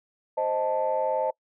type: chord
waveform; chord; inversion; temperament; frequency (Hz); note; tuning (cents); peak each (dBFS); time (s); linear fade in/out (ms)
sine; A diminished; first; equal; 523.3 / 622.3 / 880; C5 / Eb5 / A5; 0 / 0 / 0; -27; 0.37-1.31; 10
effects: noise-tail reverb RT60 0.1 s tail -24 dB re dry + tanh soft clip ceiling -15 dBFS